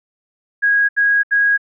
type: tone bursts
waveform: sine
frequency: 1647 Hz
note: G#6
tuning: 15 cents flat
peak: -11 dBFS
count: 3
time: 0.62-1.578 s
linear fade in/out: 20 ms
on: 270 ms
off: 74 ms
effects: none